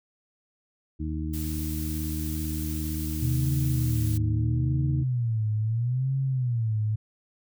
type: harmonic tone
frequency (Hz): 77.78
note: D#2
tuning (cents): 0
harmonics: 1 / 2 / 3 / 4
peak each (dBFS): -30 / -35 / -38 / -34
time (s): 0.99-5.04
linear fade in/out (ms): 20
type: noise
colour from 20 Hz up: blue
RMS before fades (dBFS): -39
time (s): 1.33-4.18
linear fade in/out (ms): 10
type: tone with vibrato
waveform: sine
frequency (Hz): 120.3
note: B2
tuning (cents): -45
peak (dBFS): -23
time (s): 3.22-6.96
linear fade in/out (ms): 10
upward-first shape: sine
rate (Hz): 0.76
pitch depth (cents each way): 200
effects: none